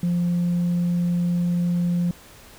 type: tone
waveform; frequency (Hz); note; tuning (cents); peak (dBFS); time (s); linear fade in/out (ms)
sine; 174.61; F3; 0; -17; 0.03-2.11; 2
effects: tanh soft clip ceiling -17 dBFS + pink hiss -47 dBFS RMS until 2.58 s